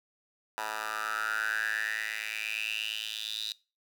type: tone with high-pass filter sweep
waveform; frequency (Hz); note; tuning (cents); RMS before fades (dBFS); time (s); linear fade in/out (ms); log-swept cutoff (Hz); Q
10% pulse; 108.6; A2; -22; -34; 0.58-3.52; 0; 1000 to 3900; 7.8
effects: noise-tail reverb RT60 0.3 s tail -20 dB re dry